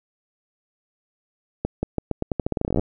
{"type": "accelerating click train", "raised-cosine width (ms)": 2, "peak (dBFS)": -9, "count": 20, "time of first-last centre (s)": [1.65, 2.795], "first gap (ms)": 180, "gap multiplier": 0.85, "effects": []}